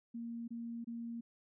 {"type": "tone bursts", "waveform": "sine", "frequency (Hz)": 233.1, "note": "A#3", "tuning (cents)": 0, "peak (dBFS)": -40, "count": 3, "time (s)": [0.14, 1.21], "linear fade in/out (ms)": 10, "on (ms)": 340, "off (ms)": 25, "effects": []}